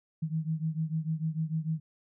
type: beating tone pair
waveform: sine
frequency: 156.8 / 163.5 Hz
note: D#3 / E3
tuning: +14 / -14 cents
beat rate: 6.7 Hz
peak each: -31 / -33 dBFS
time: 0.22-1.8 s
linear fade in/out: 10 ms
effects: none